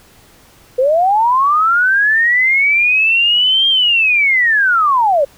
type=linear two-way sweep; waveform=sine; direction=up then down; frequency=489.7 to 3214 to 533 Hz; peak=-9 dBFS; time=0.78-5.25 s; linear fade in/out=10 ms; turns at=3.68 s; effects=pink hiss -46 dBFS RMS until 5.37 s